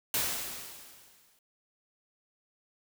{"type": "noise with exponential decay", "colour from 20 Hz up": "white", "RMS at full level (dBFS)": -28, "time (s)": [0.14, 1.39], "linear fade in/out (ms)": 2, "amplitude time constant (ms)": 270, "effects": []}